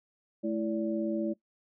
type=tone cluster; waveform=sine; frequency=216.2 / 331.5 / 576 Hz; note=A3 / E4 / D5; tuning=-30 / +10 / -34 cents; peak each=-32 / -31 / -35 dBFS; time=0.43-1.34 s; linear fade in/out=20 ms; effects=noise-tail reverb RT60 0.1 s tail -18 dB re dry